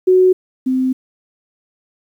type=tone pair in turn; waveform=sine; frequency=370 / 258.9 Hz; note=F#4 / C4; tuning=0 / -18 cents; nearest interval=tritone; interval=618 cents; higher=first; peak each=-7 / -13 dBFS; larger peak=first; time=0.07-0.33 / 0.66-0.93 s; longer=second; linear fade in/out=10 ms; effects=8-bit